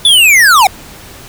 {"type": "linear sweep", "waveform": "square", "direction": "down", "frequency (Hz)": [3520, 717], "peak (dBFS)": -4, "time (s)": [0.05, 0.67], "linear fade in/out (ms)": 2, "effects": ["pink hiss -33 dBFS RMS until 1.28 s"]}